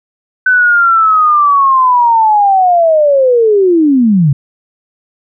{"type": "linear sweep", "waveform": "sine", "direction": "down", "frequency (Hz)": [1519, 130.81], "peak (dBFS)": -5, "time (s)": [0.46, 4.33], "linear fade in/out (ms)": 5, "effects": []}